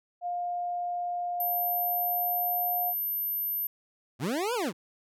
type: tone with pitch glide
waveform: sine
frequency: 706 to 714.6 Hz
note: F5 to F5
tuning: +19 to +40 cents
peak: -29 dBFS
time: 0.21-2.94 s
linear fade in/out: 50 ms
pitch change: +21 cents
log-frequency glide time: 1.39-2.76 s
type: tone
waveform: sine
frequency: 13000 Hz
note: G#9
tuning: 38 cents flat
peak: -28 dBFS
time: 1.4-3.67 s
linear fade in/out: 2 ms
type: linear two-way sweep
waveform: 25% pulse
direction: up then down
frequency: 102 to 510 to 140.9 Hz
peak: -24 dBFS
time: 4.19-4.73 s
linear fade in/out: 50 ms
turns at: 4.54 s
effects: none